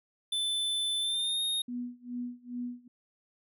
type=tone with pitch glide; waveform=square; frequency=3520 to 3712 Hz; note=A7 to A#7; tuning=0 to -8 cents; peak=-29 dBFS; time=0.32-1.62 s; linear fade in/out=5 ms; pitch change=+92 cents; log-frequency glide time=1-1.42 s
type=tone with tremolo; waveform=sine; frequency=244.4 Hz; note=B3; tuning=18 cents flat; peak=-32 dBFS; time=1.68-2.88 s; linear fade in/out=5 ms; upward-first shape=sine; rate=2.4 Hz; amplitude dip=95%
effects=none